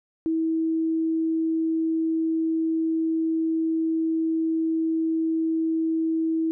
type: tone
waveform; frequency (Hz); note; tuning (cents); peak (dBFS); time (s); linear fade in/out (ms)
sine; 323.4; E4; -33; -21; 0.26-6.51; 0
effects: none